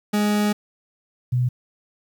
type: tone pair in turn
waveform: 40% pulse / sine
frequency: 208.3 / 124.25 Hz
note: G#3 / B2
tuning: +5 / +11 cents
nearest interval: major sixth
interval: 894 cents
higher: first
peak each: -17 dBFS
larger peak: neither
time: 0.13-0.53 / 1.32-1.49 s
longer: first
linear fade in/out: 10 ms
effects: 9-bit